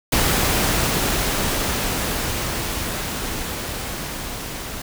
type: noise with level ramp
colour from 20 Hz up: pink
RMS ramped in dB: -18 to -31 dBFS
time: 0.12-4.82 s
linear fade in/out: 5 ms
effects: none